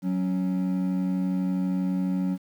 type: tone pair together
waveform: triangle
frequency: 185.01 / 277.2 Hz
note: F#3 / C#4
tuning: 0 / 0 cents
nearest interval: perfect fifth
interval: 700 cents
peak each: -22 / -27 dBFS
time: 0.02-2.38 s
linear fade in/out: 50 ms
effects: tanh soft clip ceiling -14 dBFS + 9-bit